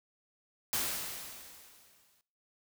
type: noise with exponential decay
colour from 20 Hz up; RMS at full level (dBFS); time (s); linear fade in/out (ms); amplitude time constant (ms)
white; -31; 0.73-2.21; 0; 320
effects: noise-tail reverb RT60 0.5 s tail -20 dB re dry